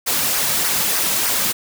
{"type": "noise with flanger", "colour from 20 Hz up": "white", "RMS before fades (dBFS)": -19, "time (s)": [0.06, 1.53], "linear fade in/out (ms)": 20, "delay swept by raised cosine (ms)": [0.26, 2.86], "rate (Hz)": 3.3, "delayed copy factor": -0.5, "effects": []}